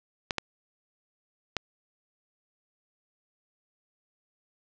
clicks, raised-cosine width 0.2 ms, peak -10 dBFS, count 3, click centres 0.308 / 0.383 / 1.567 s, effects low-pass 6000 Hz 12 dB/octave

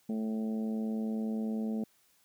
harmonic tone, 110 Hz, A2, in tune, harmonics 2 / 3 / 4 / 5 / 6 / 7, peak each -31 / -46 / -43 / -48 / -51 / -53 dBFS, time 0.09-1.84 s, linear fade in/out 5 ms, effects white hiss -68 dBFS RMS until 2.24 s

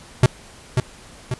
square tone with echo, 126.3 Hz, B2, 39 cents sharp, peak -9 dBFS, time 0.23-0.26 s, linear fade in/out 2 ms, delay 540 ms, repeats 2, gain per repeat -6 dB, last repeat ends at 1.34 s, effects pink hiss -44 dBFS RMS until 1.39 s + resampled to 24000 Hz

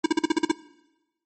square tone bursts, 320 Hz, D#4, 49 cents sharp, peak -17 dBFS, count 8, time 0.04-0.516 s, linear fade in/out 5 ms, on 21 ms, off 44 ms, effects noise-tail reverb RT60 1.0 s tail -19 dB re dry + MP3 32 kbps

